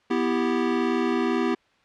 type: chord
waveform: square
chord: E minor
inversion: second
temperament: equal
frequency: 246.9 / 329.6 / 392 Hz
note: B3 / E4 / G4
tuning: 0 / 0 / 0 cents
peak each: -26 / -27 / -27 dBFS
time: 0.1-1.55 s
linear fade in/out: 10 ms
effects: white hiss -62 dBFS RMS until 1.84 s + low-pass 3000 Hz 12 dB/octave